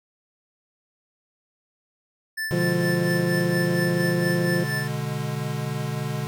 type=tone with tremolo; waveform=square; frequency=1760 Hz; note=A6; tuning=in tune; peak=-26 dBFS; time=2.37-4.88 s; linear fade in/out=10 ms; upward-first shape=sine; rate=4.3 Hz; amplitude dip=65%
type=chord; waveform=square; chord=G# diminished; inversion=first; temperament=equal; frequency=123.47 / 146.83 / 207.7 Hz; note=B2 / D3 / G#3; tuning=0 / 0 / 0 cents; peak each=-31 / -29 / -35 dBFS; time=2.51-6.27 s; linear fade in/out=0 ms
type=harmonic tone; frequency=174 Hz; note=F3; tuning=6 cents flat; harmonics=1 / 2 / 3; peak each=-24 / -26 / -29 dBFS; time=2.52-4.64 s; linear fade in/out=10 ms
effects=none